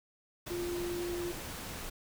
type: tone in noise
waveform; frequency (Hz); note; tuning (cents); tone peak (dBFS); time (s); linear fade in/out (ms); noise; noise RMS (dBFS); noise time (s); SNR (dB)
sine; 349.2; F4; 0; -34; 0.5-1.32; 10; pink; -42; 0.46-1.9; +5
effects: none